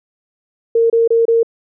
sine tone bursts, 459.7 Hz, A#4, 24 cents flat, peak -9 dBFS, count 4, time 0.75-1.431 s, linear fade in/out 5 ms, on 150 ms, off 27 ms, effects none

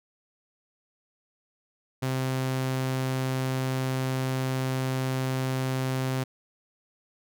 sawtooth tone, 130.8 Hz, C3, in tune, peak -22 dBFS, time 2.02-6.24 s, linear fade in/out 10 ms, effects none

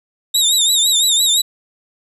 25% pulse tone with vibrato, 3739 Hz, A#7, 4 cents sharp, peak -7 dBFS, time 0.34-1.42 s, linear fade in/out 10 ms, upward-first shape triangle, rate 5.9 Hz, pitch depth 110 cents each way, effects none

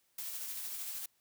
blue noise with tremolo, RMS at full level -40 dBFS, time 0.18-1.06 s, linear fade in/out 5 ms, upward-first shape sine, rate 13 Hz, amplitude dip 30%, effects white hiss -74 dBFS RMS until 1.2 s

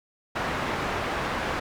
white low-pass noise, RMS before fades -29 dBFS, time 0.35-1.6 s, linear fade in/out 10 ms, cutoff 1500 Hz, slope 12 dB/octave, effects none

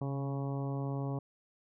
harmonic tone with a mistuned harmonic, 138.59 Hz, C#3, in tune, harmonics 1 / 2 / 3 / 4 / 5 / 6 / 7 / 8, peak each -34 / -40 / -44 / -46 / -48 / -50 / -51 / -52 dBFS, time 0.01-1.19 s, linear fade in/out 5 ms, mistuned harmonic 1, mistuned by -27 cents, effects none

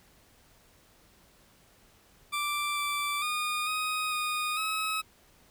20% pulse tone with pitch steps, 1174 / 1167 / 1223 / 1251 / 1233 / 1282 Hz, D6 / D6 / D#6 / D#6 / D#6 / E6, -1 / -11 / -30 / +9 / -16 / -49 cents, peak -24 dBFS, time 2.32-5.02 s, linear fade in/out 20 ms, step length 450 ms, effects pink hiss -61 dBFS RMS until 5.5 s

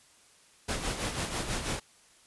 pink noise with tremolo, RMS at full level -31 dBFS, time 0.68-1.8 s, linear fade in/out 10 ms, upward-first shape sine, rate 6.1 Hz, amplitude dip 55%, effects white hiss -60 dBFS RMS until 2.26 s + resampled to 24000 Hz

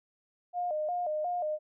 sine tone with vibrato, 659.3 Hz, E5, in tune, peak -29 dBFS, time 0.53-1.59 s, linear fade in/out 50 ms, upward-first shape square, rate 2.8 Hz, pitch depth 130 cents each way, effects none

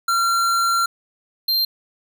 square tone pair in turn, 1370 / 4170 Hz, F6 / C8, -34 / -7 cents, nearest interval octave + perfect fifth, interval 1927 cents, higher second, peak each -17 dBFS, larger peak neither, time 0.08-0.86 / 1.48-1.65 s, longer first, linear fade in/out 5 ms, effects none

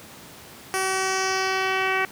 10% pulse tone with low-pass filter sweep, 380 Hz, F#4, 46 cents sharp, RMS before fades -24 dBFS, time 0.74-2.05 s, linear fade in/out 0 ms, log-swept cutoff 11000 to 2300 Hz, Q 2, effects pink hiss -44 dBFS RMS until 2.11 s + high-pass 100 Hz 12 dB/octave

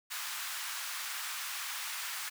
pink high-pass noise, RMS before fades -39 dBFS, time 0.1-2.3 s, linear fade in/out 20 ms, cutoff 1100 Hz, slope 24 dB/octave, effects none

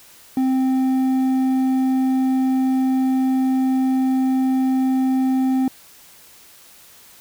sine tone with hard clipping, 261.4 Hz, C4, 1 cent flat, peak -17 dBFS, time 0.37-5.68 s, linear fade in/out 2 ms, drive 5 dB, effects white hiss -47 dBFS RMS until 7.2 s

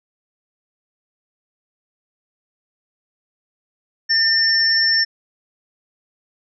sine tone pair together, 1805 / 5409 Hz, A6 / E8, +44 / +44 cents, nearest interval octave + perfect fifth, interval 1900 cents, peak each -18 / -15 dBFS, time 4.09-5.05 s, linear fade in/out 20 ms, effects none

